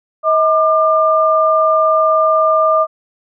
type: tone pair together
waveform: sine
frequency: 635 / 1198.7 Hz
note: D#5 / D6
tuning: +35 / +35 cents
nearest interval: major seventh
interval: 1100 cents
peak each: -12 dBFS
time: 0.23-2.87 s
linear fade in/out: 50 ms
effects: none